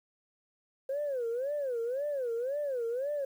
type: tone with vibrato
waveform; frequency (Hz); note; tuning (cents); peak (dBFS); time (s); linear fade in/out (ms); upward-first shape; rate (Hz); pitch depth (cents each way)
sine; 521; C5; -7; -29; 0.89-3.25; 5; sine; 1.9; 220
effects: tanh soft clip ceiling -27 dBFS + 10-bit